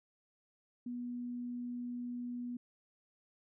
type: tone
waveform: sine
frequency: 243.6 Hz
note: B3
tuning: 24 cents flat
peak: -38 dBFS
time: 0.86-2.57 s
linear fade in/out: 5 ms
effects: none